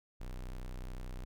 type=tone; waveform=45% pulse; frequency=31.3 Hz; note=B0; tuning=24 cents sharp; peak=-40 dBFS; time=0.2-1.25 s; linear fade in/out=10 ms; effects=none